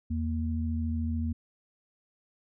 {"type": "tone pair together", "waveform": "sine", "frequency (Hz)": [82.28, 233.1], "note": ["E2", "A#3"], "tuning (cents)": [-3, 0], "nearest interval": "octave + tritone", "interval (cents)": 1803, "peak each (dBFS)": [-29, -32], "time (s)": [0.1, 1.33], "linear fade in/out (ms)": 10, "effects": []}